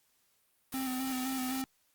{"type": "noise", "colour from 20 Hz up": "white", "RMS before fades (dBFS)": -42, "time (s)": [0.72, 1.62], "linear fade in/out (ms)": 5}
{"type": "tone with vibrato", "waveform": "square", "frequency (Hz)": 260, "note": "C4", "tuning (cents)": -11, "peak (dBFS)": -34, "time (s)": [0.74, 1.64], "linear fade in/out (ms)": 0, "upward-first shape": "square", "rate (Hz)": 3.9, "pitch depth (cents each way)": 28}
{"effects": ["white hiss -72 dBFS RMS until 1.94 s", "Opus 48 kbps"]}